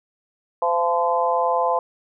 harmonic tone with a mistuned harmonic, 171.1 Hz, F3, 35 cents flat, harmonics 3 / 4 / 5 / 6, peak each -23 / -23 / -23 / -23 dBFS, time 0.62-1.79 s, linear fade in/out 2 ms, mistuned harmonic 5, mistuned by +17 cents, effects none

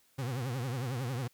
40% pulse tone with vibrato, 126.5 Hz, B2, 42 cents sharp, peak -32 dBFS, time 0.18-1.28 s, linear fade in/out 10 ms, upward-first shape triangle, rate 11 Hz, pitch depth 190 cents each way, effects white hiss -68 dBFS RMS until 1.33 s

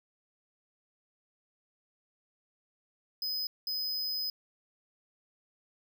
square tone bursts at uneven times, 5030 Hz, D#8, 18 cents sharp, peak -32 dBFS, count 2, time 3.22-3.47 / 3.67-4.3 s, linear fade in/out 2 ms, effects none

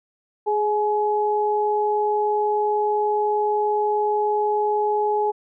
sine tone pair together, 418.5 / 845 Hz, G#4 / G#5, +13 / +30 cents, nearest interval octave, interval 1217 cents, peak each -21 dBFS, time 0.46-5.32 s, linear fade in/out 20 ms, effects none

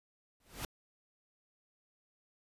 pink noise with exponential growth, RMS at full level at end -36 dBFS, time 0.4-0.65 s, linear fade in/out 2 ms, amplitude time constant 53 ms, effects resampled to 32000 Hz

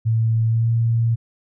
sine tone with pitch glide, 112.8 to 115.37 Hz, A2 to A#2, +44 to -17 cents, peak -15 dBFS, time 0.05-1.16 s, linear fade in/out 20 ms, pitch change +39 cents, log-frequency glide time 0.46-0.69 s, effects none

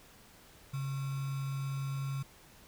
sine tone with sample-and-hold, 136.7 Hz, C#3, 24 cents flat, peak -33 dBFS, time 0.73-2.23 s, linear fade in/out 10 ms, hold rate 1225 Hz, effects pink hiss -58 dBFS RMS until 2.67 s

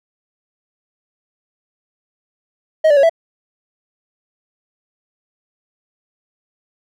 triangle tone with pitch steps, 630 / 582 / 554 / 660 Hz, D#5 / D5 / C#5 / E5, +21 / -16 / -1 / +2 cents, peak -6 dBFS, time 2.84-3.096 s, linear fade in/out 10 ms, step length 64 ms, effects none

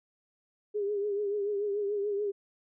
sine tone with vibrato, 408.3 Hz, G#4, 29 cents flat, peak -28 dBFS, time 0.74-2.32 s, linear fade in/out 20 ms, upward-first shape triangle, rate 6.9 Hz, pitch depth 65 cents each way, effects none

